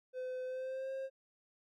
triangle tone with pitch glide, 510 to 533.5 Hz, C5 to C5, -44 to +34 cents, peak -36 dBFS, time 0.13-1.1 s, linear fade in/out 50 ms, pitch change +78 cents, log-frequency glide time 0.45-0.91 s, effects none

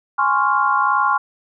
sine chord, Db major seventh, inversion second, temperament equal, 830.6 / 1046.5 / 1108.7 / 1396.9 Hz, Ab5 / C6 / Db6 / F6, 0 / 0 / 0 / 0 cents, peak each -21 / -19 / -19 / -20 dBFS, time 0.18-1.18 s, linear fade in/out 10 ms, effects none

